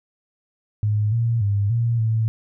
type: tone with pitch steps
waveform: sine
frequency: 105.5 / 116.1 / 101.2 / 116.9 / 111.5 Hz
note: G#2 / A#2 / G#2 / A#2 / A2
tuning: +28 / -7 / -44 / +5 / +23 cents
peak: -17 dBFS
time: 0.83-2.28 s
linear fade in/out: 0 ms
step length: 290 ms
effects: none